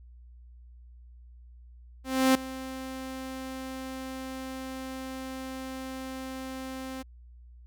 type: tone with ADSR envelope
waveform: sawtooth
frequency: 262.3 Hz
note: C4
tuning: 4 cents sharp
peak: -14 dBFS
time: 2.04-7.03 s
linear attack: 310 ms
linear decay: 3 ms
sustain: -18 dB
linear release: 15 ms
effects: added 60 Hz sine -48 dBFS peak until 7.66 s